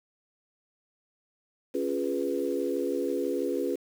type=chord; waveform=sine; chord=C# dominant seventh; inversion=none; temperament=equal; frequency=277.2 / 349.2 / 415.3 / 493.9 Hz; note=C#4 / E#4 / G#4 / B4; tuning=0 / 0 / 0 / 0 cents; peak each=-32 dBFS; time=1.74-3.76 s; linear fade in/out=10 ms; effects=8-bit